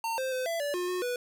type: tone with pitch steps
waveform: square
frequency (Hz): 910 / 523 / 512 / 669 / 578 / 357.6 / 363 / 491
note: A#5 / C5 / C5 / E5 / D5 / F4 / F#4 / B4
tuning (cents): -42 / -1 / -38 / +25 / -28 / +41 / -33 / -10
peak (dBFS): -30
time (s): 0.04-1.16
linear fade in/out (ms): 2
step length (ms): 140
effects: none